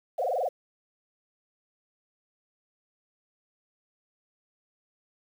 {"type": "tone with frequency modulation", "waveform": "sine", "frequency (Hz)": 622.3, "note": "D#5", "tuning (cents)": 0, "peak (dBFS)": -25, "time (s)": [0.18, 0.49], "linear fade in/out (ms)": 10, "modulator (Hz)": 21.1, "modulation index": 6, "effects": ["9-bit"]}